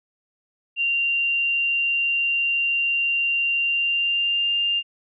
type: tone with pitch glide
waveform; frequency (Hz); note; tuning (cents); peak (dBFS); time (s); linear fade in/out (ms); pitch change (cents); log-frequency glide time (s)
sine; 2773 to 2799; F7 to F7; -13 to +3; -19; 0.76-4.83; 50; +16; 3.58-4.48
effects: none